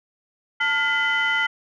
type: tone cluster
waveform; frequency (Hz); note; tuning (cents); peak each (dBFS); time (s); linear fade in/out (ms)
sine; 886 / 1413 / 2022 / 3048; A5 / F6 / B6 / G7; +12 / +20 / +40 / -49; -28 / -22 / -21 / -28; 0.6-1.47; 10
effects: tanh soft clip ceiling -12 dBFS